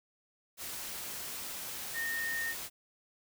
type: tone in noise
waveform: sine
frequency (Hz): 1838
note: A#6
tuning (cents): -25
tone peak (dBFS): -33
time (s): 1.93-2.55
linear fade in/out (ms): 50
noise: white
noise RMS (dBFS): -41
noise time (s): 0.57-2.7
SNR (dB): +5
effects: none